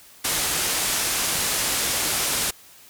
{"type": "low-pass noise", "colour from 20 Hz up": "white", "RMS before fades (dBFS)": -24, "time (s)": [0.24, 2.51], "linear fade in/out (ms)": 10, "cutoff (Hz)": 12000, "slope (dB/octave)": 24, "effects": ["white hiss -49 dBFS RMS until 2.89 s"]}